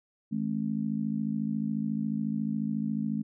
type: harmonic tone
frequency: 54.1 Hz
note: A1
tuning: 29 cents flat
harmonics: 3 / 4 / 5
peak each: -35 / -29 / -36 dBFS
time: 0.31-3.23 s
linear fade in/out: 20 ms
effects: none